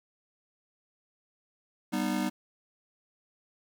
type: chord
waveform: square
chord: G augmented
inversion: none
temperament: just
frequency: 196 / 245 / 306.2 Hz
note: G3 / B3 / D#4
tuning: 0 / -14 / -28 cents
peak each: -33 dBFS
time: 1.92-2.3 s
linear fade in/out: 20 ms
effects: 10-bit